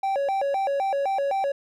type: tone with vibrato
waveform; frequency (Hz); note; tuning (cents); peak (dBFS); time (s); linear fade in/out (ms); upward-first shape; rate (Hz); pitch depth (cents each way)
triangle; 659.3; E5; 0; -20; 0.03-1.52; 5; square; 3.9; 290
effects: none